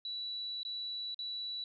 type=tone with dropouts; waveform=sine; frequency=3939 Hz; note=B7; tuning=5 cents flat; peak=-37 dBFS; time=0.05-1.64 s; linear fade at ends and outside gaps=2 ms; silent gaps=0.632-0.65 / 1.145-1.19 s; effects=none